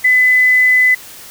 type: tone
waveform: sine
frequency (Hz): 2009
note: B6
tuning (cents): +29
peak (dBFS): -7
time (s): 0.04-0.95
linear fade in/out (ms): 10
effects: white hiss -35 dBFS RMS until 1.3 s